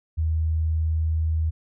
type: tone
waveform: sine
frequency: 79.7 Hz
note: D#2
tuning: 42 cents sharp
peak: -20 dBFS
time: 0.17-1.51 s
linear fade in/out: 20 ms
effects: none